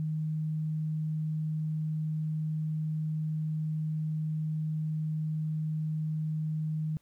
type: tone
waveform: sine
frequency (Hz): 155.6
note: D#3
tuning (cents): 0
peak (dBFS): -29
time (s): 0-6.97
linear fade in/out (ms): 0
effects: pink hiss -70 dBFS RMS until 7.01 s